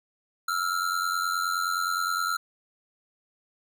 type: ring-modulated tone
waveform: square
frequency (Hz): 1360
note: F6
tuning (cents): -46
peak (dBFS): -23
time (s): 0.48-2.37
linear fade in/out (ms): 5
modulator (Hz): 44.8
effects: none